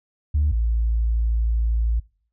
sine tone pair in turn, 73.9 / 56.4 Hz, D2 / A1, +11 / +44 cents, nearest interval perfect fourth, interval 467 cents, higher first, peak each -15 / -17 dBFS, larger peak first, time 0.34-0.52 / 0.52-2 s, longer second, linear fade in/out 10 ms, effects noise-tail reverb RT60 0.5 s tail -25 dB re dry + tanh soft clip ceiling -13 dBFS

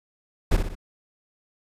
brown noise with echo, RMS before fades -17 dBFS, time 0.51-0.57 s, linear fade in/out 10 ms, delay 61 ms, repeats 3, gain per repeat -6 dB, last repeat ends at 0.753 s, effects resampled to 32000 Hz

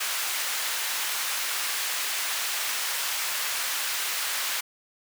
pink high-pass noise, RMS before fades -29 dBFS, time 0-4.61 s, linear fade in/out 10 ms, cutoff 1400 Hz, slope 12 dB/octave, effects none

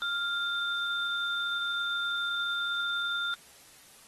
sine tone pair together, 1396.9 / 3584 Hz, F6 / A7, 0 / +31 cents, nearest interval octave + major third, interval 1631 cents, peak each -30 / -33 dBFS, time 0.02-3.34 s, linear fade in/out 0 ms, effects white hiss -55 dBFS RMS until 4.07 s + AAC 32 kbps

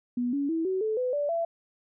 sine tone with pitch steps, 244.3 / 282.3 / 326.1 / 376.8 / 435.3 / 502.9 / 581 / 671.3 Hz, B3 / C#4 / E4 / F#4 / A4 / B4 / D5 / E5, -19 / +32 / -19 / +32 / -19 / +31 / -19 / +31 cents, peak -25 dBFS, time 0.17-1.45 s, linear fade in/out 5 ms, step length 160 ms, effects none

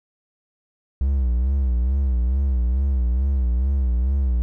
triangle tone with vibrato, 64.2 Hz, C2, 32 cents flat, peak -15 dBFS, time 1.01-4.42 s, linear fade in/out 0 ms, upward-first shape sine, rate 2.3 Hz, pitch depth 130 cents each way, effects none

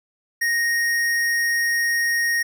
sine tone with hard clipping, 1864.7 Hz, A#6, in tune, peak -20 dBFS, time 0.41-2.43 s, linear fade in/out 10 ms, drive 15 dB, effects none

